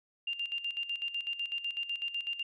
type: tone with tremolo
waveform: sine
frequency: 2794 Hz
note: F7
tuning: in tune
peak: -31 dBFS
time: 0.27-2.43 s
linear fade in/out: 5 ms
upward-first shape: square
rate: 8 Hz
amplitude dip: 70%
effects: none